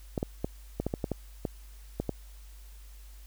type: clicks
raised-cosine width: 2 ms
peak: -16 dBFS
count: 11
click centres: 0.178 / 0.229 / 0.445 / 0.8 / 0.866 / 0.939 / 1.042 / 1.117 / 1.452 / 2 / 2.093 s
effects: added 50 Hz sine -46 dBFS peak until 3.26 s + white hiss -59 dBFS RMS until 3.26 s